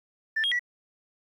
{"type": "tone with pitch steps", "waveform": "sine", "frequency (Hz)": [1772, 3258, 1943], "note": ["A6", "G#7", "B6"], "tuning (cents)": [12, -34, -29], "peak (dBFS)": -22, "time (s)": [0.36, 0.594], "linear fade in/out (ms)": 10, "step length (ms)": 78, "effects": ["tanh soft clip ceiling -20 dBFS", "10-bit"]}